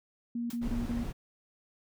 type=tone bursts; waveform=sine; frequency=236.4 Hz; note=A#3; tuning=24 cents sharp; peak=-31 dBFS; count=4; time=0.35-1.037 s; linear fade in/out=5 ms; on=150 ms; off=29 ms
type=noise with exponential decay; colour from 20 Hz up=white; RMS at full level=-40 dBFS; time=0.5-0.62 s; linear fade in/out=5 ms; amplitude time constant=26 ms
type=noise; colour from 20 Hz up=brown; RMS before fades=-36 dBFS; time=0.61-1.13 s; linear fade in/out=20 ms
effects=none